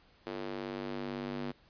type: tone with high-pass filter sweep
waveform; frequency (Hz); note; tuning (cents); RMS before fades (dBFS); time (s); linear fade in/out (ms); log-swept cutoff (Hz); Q
square; 49; G1; 0; -39; 0.26-1.52; 10; 350 to 230; 1.8
effects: pink hiss -64 dBFS RMS until 1.69 s + resampled to 11025 Hz